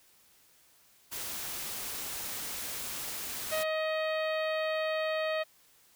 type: noise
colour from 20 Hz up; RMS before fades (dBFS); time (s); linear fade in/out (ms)
white; -38; 1.11-3.64; 20
type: harmonic tone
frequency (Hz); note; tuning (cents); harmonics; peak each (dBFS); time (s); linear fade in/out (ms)
629; D#5; +19; 1 / 2 / 3 / 4 / 5 / 6 / 7; -30 / -39 / -38 / -41 / -45 / -46 / -48; 3.51-5.44; 20
effects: white hiss -63 dBFS RMS until 5.95 s